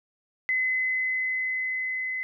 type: tone with level ramp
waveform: sine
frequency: 2033 Hz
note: B6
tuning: 50 cents sharp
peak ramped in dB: -22 to -28 dBFS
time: 0.49-2.23 s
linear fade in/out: 0 ms
effects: none